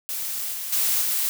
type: noise with level steps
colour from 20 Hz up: blue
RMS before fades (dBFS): -29 / -31 / -22 / -24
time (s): 0.09-1.29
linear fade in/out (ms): 0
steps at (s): 0.53 / 0.72 / 1.01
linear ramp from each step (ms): 10
effects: none